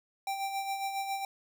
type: tone with tremolo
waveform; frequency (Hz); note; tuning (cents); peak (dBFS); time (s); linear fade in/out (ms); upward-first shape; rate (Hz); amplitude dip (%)
square; 784; G5; 0; -31; 0.27-1.25; 2; sine; 7.3; 50
effects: none